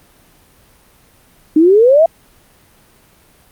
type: exponential sweep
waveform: sine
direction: up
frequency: 299.6 to 682 Hz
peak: -5 dBFS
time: 1.56-2.06 s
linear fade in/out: 5 ms
effects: pink hiss -49 dBFS RMS until 3.51 s + Opus 32 kbps